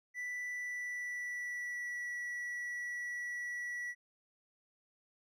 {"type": "tone with pitch glide", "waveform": "triangle", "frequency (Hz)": [1975.5, 1943.8], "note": ["B6", "B6"], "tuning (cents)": [0, -28], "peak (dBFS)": -36, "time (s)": [0.14, 3.95], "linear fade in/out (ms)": 50, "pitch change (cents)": -28, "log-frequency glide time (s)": [0.48, 2.14], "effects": []}